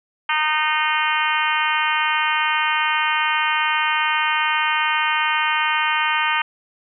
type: harmonic tone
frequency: 307.5 Hz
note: D#4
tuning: 20 cents flat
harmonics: 3 / 4 / 5 / 6 / 7 / 8 / 9 / 10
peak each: -23 / -24 / -25 / -26 / -26 / -27 / -28 / -28 dBFS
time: 0.29-6.42 s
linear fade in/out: 5 ms
effects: none